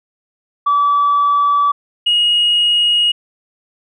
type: tone pair in turn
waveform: sine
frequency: 1151 / 2881 Hz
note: D6 / F#7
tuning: -35 / -47 cents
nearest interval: octave + major third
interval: 1588 cents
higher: second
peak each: -9 dBFS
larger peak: neither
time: 0.66-1.72 / 2.06-3.12 s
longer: neither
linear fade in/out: 10 ms
effects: tanh soft clip ceiling -7 dBFS